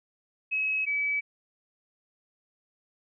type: tone pair in turn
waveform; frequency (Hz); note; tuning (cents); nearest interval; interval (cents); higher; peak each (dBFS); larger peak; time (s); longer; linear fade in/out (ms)
sine; 2562 / 2290; E7 / D7; -50 / -44; major second; 194; first; -25; neither; 0.51-0.86 / 0.86-1.21; neither; 20
effects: none